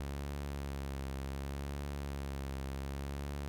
sawtooth tone with vibrato, 69.3 Hz, C#2, in tune, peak -34 dBFS, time 0-3.48 s, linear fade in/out 0 ms, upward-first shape triangle, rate 0.67 Hz, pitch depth 49 cents each way, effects none

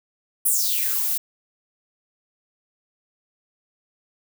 violet noise with high-pass filter sweep, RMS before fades -22 dBFS, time 0.45-1.18 s, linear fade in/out 10 ms, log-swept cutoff 11000 to 420 Hz, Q 5.2, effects none

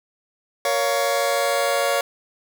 sawtooth chord, Bb minor, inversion none, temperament just, 466.2 / 559.4 / 699.2 Hz, Bb4 / Db5 / F5, 0 / +16 / +2 cents, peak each -23 / -17 / -20 dBFS, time 0.65-2.01 s, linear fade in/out 2 ms, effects 8-bit

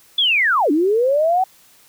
sine linear two-way sweep, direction down then up, 3504 to 280 to 768 Hz, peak -13 dBFS, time 0.18-1.44 s, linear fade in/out 5 ms, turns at 0.71 s, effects white hiss -51 dBFS RMS until 1.88 s

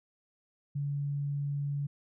sine tone, 142.7 Hz, D3, 49 cents flat, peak -30 dBFS, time 0.75-1.87 s, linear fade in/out 10 ms, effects none

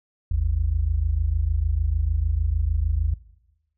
sine tone pair together, 52.79 / 79.4 Hz, G#1 / D#2, +29 / +36 cents, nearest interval perfect fifth, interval 707 cents, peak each -22 dBFS, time 0.31-3.14 s, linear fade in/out 5 ms, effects noise-tail reverb RT60 1.0 s tail -21 dB re dry

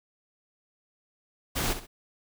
pink noise with echo, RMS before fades -28 dBFS, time 1.55-1.74 s, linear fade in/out 20 ms, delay 65 ms, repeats 2, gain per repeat -10 dB, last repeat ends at 1.87 s, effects none

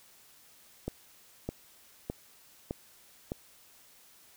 click train, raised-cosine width 2 ms, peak -20 dBFS, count 5, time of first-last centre 0.88-3.319 s, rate 1.64 Hz, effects white hiss -59 dBFS RMS until 4.36 s

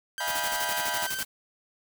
sawtooth tone with pitch glide, 1568 to 1550 Hz, G6 to G6, 0 to -20 cents, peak -29 dBFS, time 0.18-1.23 s, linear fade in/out 0 ms, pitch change -20 cents, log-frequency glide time 0.72-1.07 s
sawtooth chord, F half-diminished seventh, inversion third, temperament equal with one note detuned, 622.3 / 698.5 / 830.6 / 973 Hz, Eb5 / F5 / Ab5 / Cb6, 0 / 0 / 0 / -26 cents, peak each -35 / -33 / -33 / -29 dBFS, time 0.2-1.07 s, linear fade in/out 5 ms
white noise with tremolo, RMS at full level -32 dBFS, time 0.27-1.25 s, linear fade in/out 10 ms, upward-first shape square, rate 12 Hz, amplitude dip 70%
effects none

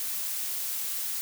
blue noise, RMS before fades -32 dBFS, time 0-1.21 s, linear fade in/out 0 ms, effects none

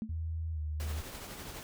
sine tone with exponential decay, 219.5 Hz, A3, 4 cents flat, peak -30 dBFS, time 0.02-0.16 s, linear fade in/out 0 ms, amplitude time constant 29 ms
sine tone with pitch glide, 81 to 76.45 Hz, E2 to D#2, -30 to -30 cents, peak -33 dBFS, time 0.09-1.01 s, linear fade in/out 5 ms, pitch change -100 cents, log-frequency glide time 0.53-0.59 s
pink noise with tremolo, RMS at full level -43 dBFS, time 0.8-1.63 s, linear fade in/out 0 ms, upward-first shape triangle, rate 12 Hz, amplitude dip 40%
effects none

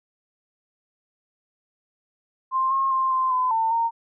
sine tone with pitch steps, 1051 / 1076 / 1054 / 1042 / 1015 / 899 / 921 Hz, C6 / C6 / C6 / C6 / B5 / A5 / A#5, +7 / +48 / +12 / -7 / +47 / +37 / -21 cents, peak -19 dBFS, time 2.51-3.91 s, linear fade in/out 50 ms, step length 200 ms, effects none

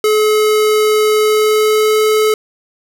square tone with pitch glide, 427.8 to 430.8 Hz, A4 to A4, -49 to -37 cents, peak -10 dBFS, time 0.04-2.34 s, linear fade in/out 2 ms, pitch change +12 cents, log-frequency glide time 1.19-1.97 s, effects none

